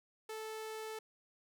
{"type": "tone", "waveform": "sawtooth", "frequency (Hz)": 437.9, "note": "A4", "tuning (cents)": -8, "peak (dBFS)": -38, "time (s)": [0.29, 0.99], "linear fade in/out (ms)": 5, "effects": []}